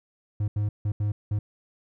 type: tone bursts at uneven times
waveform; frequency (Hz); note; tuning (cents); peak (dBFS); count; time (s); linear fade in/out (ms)
triangle; 104.1; G#2; +5; -21; 5; 0.4-0.48 / 0.56-0.69 / 0.85-0.92 / 1-1.12 / 1.31-1.39; 5
effects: none